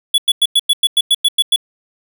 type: tone bursts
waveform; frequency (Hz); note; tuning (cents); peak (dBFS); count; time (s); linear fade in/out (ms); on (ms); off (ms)
square; 3402; G#7; +41; -9; 11; 0.14-1.561; 5; 41; 97
effects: none